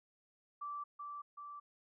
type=tone with echo; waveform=sine; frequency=1165 Hz; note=D6; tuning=14 cents flat; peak=-40 dBFS; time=0.61-0.84 s; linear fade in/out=10 ms; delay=380 ms; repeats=2; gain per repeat=-3 dB; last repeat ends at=1.6 s; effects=none